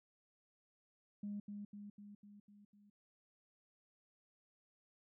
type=tone with echo; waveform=sine; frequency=205 Hz; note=G#3; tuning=22 cents flat; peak=-40 dBFS; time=1.23-1.4 s; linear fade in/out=5 ms; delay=250 ms; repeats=6; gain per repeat=-4 dB; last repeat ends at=2.9 s; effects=tanh soft clip ceiling -36 dBFS